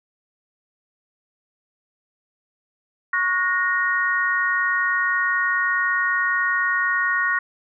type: chord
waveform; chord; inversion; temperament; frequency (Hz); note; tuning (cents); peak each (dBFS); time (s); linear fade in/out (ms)
sine; F# major; second; equal with one note detuned; 1108.7 / 1450.4 / 1864.7; C#6 / F#6 / A#6; 0 / -35 / 0; -25 / -23 / -21; 3.13-7.39; 5
effects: none